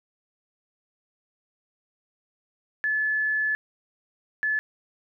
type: tone pair in turn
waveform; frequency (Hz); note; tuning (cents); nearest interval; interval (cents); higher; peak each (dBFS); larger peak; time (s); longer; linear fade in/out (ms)
sine; 1726 / 1726; A6 / A6; -34 / -34; unison; 0; neither; -22; neither; 2.84-3.55 / 4.43-4.59; first; 0
effects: none